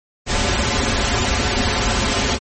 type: noise with comb filter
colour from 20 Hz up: pink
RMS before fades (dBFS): -18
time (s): 0.26-2.39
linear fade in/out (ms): 50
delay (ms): 6.3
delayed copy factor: -0.9
effects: low-pass 9000 Hz 12 dB/octave + MP3 32 kbps